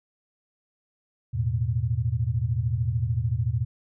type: chord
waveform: sine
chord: E suspended fourth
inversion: none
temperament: equal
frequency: 82.41 / 110 / 123.47 Hz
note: E2 / A2 / B2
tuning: 0 / 0 / 0 cents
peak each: -30 / -26 / -26 dBFS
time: 1.33-3.65 s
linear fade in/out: 20 ms
effects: none